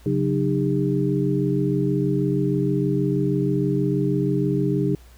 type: tone cluster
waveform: sine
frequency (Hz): 136.8 / 183.1 / 305.6 / 402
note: C#3 / F#3 / D#4 / G4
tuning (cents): -23 / -18 / -31 / +44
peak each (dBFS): -23 / -25 / -24 / -25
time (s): 0.06-4.95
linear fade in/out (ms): 2
effects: added 60 Hz sine -45 dBFS peak until 5.17 s + pink hiss -54 dBFS RMS until 5.17 s